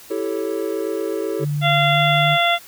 triangle chord, A dominant seventh, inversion second, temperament equal, 329.6 / 392 / 440 / 554.4 Hz, E4 / G4 / A4 / C#5, 0 / 0 / 0 / 0 cents, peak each -25 / -24 / -23 / -28 dBFS, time 0.1-1.45 s, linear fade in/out 10 ms
sine tone with pitch glide, 146.83 to 149.74 Hz, D3 to D3, 0 to +34 cents, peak -19 dBFS, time 1.39-2.38 s, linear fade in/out 50 ms, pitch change +34 cents, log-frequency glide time 1.92-1.97 s
harmonic tone, 689 Hz, F5, 24 cents flat, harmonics 1 / 2 / 3 / 4 / 5, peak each -18 / -22 / -21 / -25 / -21 dBFS, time 1.61-2.59 s, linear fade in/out 50 ms
effects white hiss -43 dBFS RMS until 2.67 s

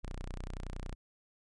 sawtooth tone, 30.65 Hz, B0, 12 cents flat, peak -35 dBFS, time 0.03-0.95 s, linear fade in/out 10 ms, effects resampled to 22050 Hz

